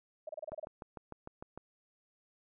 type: tone bursts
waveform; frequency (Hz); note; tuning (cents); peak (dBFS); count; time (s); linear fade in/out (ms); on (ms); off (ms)
sine; 622; D#5; -1; -38; 8; 0.27-0.649; 5; 22; 29
type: click train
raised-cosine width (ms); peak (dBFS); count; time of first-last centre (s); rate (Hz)
1; -30; 8; 0.52-1.576; 6.63
effects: none